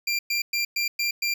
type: tone bursts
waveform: 25% pulse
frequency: 2377 Hz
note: D7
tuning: 20 cents sharp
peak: -19 dBFS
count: 6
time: 0.07-1.34 s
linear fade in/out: 5 ms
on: 120 ms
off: 110 ms
effects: none